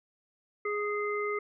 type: harmonic tone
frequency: 415.3 Hz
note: G#4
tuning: in tune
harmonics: 1 / 3 / 5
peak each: -31 / -35 / -36 dBFS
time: 0.65-1.39 s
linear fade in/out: 5 ms
effects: none